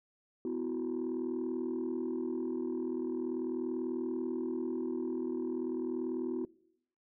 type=chord; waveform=sine; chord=B suspended fourth; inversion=none; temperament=equal with one note detuned; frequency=251.8 / 329.6 / 370 Hz; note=B3 / E4 / F#4; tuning=+34 / 0 / 0 cents; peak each=-36 / -36 / -35 dBFS; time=0.45-6.45 s; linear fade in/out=2 ms; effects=noise-tail reverb RT60 0.8 s tail -23 dB re dry + tanh soft clip ceiling -28 dBFS